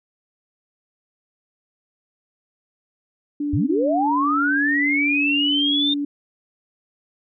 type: tone with pitch glide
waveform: sine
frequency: 291.5 to 287.5 Hz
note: D4 to D4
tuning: -13 to -37 cents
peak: -21 dBFS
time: 3.4-6.05 s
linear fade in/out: 5 ms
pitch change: -24 cents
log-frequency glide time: 3.77-4.39 s
type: linear sweep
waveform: sine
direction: up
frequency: 69.3 to 3648 Hz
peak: -18 dBFS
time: 3.53-5.94 s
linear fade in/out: 5 ms
effects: none